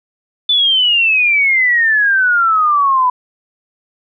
sine exponential sweep, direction down, 3523 to 987.8 Hz, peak -9 dBFS, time 0.49-3.1 s, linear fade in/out 5 ms, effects none

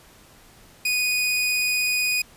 sawtooth tone, 2479 Hz, D#7, 7 cents flat, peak -17 dBFS, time 0.85-2.22 s, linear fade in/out 5 ms, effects pink hiss -51 dBFS RMS until 2.36 s + resampled to 32000 Hz

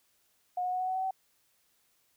sine tone with pitch steps, 723 / 729.3 / 735.6 / 742 / 748.5 / 755 / 761.6 Hz, F#5 / F#5 / F#5 / F#5 / F#5 / F#5 / F#5, -40 / -25 / -10 / +5 / +20 / +35 / +50 cents, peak -29 dBFS, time 0.57-1.109 s, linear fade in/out 5 ms, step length 77 ms, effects white hiss -71 dBFS RMS until 2.16 s

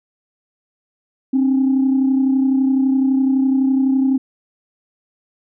sine tone pair together, 264.5 / 296.4 Hz, C4 / D4, +19 / +16 cents, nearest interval major second, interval 197 cents, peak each -12 / -22 dBFS, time 1.33-4.18 s, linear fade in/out 10 ms, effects tanh soft clip ceiling -8 dBFS

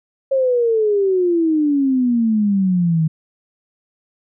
sine exponential sweep, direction down, 545 to 155.56 Hz, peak -13 dBFS, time 0.31-3.08 s, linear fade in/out 10 ms, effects none

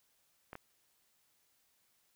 clicks, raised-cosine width 0.5 ms, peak -30 dBFS, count 2, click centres 0.531 / 0.554 s, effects white hiss -74 dBFS RMS until 2.15 s

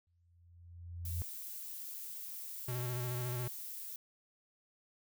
sine tone with exponential growth, 86.2 Hz, F2, 22 cents flat, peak -33 dBFS, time 0.07-1.22 s, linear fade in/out 0 ms, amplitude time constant 250 ms
violet noise, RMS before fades -45 dBFS, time 1.05-3.96 s, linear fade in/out 2 ms
square tone with vibrato, 123.47 Hz, B2, in tune, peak -37 dBFS, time 2.68-3.48 s, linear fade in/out 5 ms, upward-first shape square, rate 14 Hz, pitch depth 31 cents each way
effects none

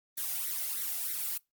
blue noise with flanger, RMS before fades -34 dBFS, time 0.17-1.38 s, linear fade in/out 10 ms, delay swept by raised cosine 0.51 to 1.5 ms, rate 3.2 Hz, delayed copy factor +0.9, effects noise-tail reverb RT60 0.2 s tail -25 dB re dry + Opus 24 kbps

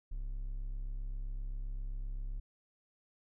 triangle tone, 33.83 Hz, C#1, 41 cents flat, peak -34 dBFS, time 0.11-2.4 s, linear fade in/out 10 ms, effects none

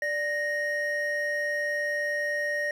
triangle tone pair together, 588.5 / 1864.7 Hz, D5 / A#6, +3 / 0 cents, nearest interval octave + minor sixth, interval 1997 cents, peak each -29 / -26 dBFS, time 0.02-2.71 s, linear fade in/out 2 ms, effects none

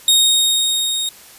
sawtooth tone with level ramp, 3729 Hz, A#7, in tune, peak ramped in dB -6 to -16 dBFS, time 0.08-1.09 s, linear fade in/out 2 ms, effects white hiss -42 dBFS RMS until 1.38 s + resampled to 32000 Hz

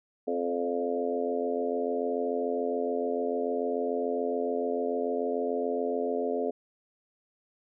harmonic tone with a mistuned harmonic, 86.9 Hz, F2, 8 cents flat, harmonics 3 / 4 / 5 / 6 / 7 / 8, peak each -34 / -39 / -30 / -36 / -35 / -37 dBFS, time 0.27-6.51 s, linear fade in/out 10 ms, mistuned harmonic 7, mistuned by -18 cents, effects none

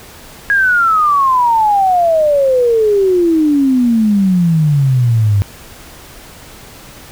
sine exponential sweep, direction down, 1661.2 to 98 Hz, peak -8 dBFS, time 0.5-5.42 s, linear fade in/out 0 ms, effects pink hiss -36 dBFS RMS until 7.11 s

